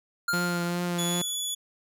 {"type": "tone with exponential decay", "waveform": "square", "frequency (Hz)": 1402, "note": "F6", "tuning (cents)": 6, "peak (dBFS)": -24, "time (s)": [0.28, 1.34], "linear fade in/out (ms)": 5, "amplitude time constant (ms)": 230}
{"type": "tone with vibrato", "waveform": "sawtooth", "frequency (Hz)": 174.61, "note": "F3", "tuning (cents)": 0, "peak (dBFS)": -23, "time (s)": [0.33, 1.22], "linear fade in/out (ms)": 5, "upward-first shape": "triangle", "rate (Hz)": 2.5, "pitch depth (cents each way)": 23}
{"type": "tone", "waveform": "20% pulse", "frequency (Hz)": 3419, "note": "G#7", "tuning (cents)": 50, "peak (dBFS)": -23, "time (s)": [0.98, 1.55], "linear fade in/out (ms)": 10}
{"effects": []}